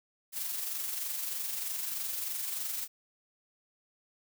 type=noise with amplitude modulation; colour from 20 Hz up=blue; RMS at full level=-34 dBFS; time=0.32-2.88 s; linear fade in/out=50 ms; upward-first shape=sine; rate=23.2 Hz; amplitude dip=40%; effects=none